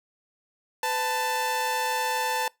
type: tone pair together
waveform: sawtooth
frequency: 502.3 / 884 Hz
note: B4 / A5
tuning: +29 / +8 cents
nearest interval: minor seventh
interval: 979 cents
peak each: -28 / -22 dBFS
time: 0.83-2.48 s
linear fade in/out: 2 ms
effects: noise-tail reverb RT60 0.2 s tail -23 dB re dry